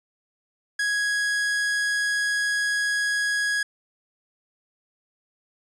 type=tone; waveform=45% pulse; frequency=1661.2 Hz; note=G#6; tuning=in tune; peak=-22 dBFS; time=0.79-3.63 s; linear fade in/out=5 ms; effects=resampled to 22050 Hz